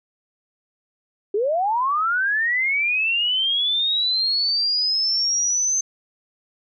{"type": "linear sweep", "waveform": "sine", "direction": "up", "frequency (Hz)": [384.7, 6272], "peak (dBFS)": -18, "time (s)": [1.34, 5.81], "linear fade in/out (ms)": 5, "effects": []}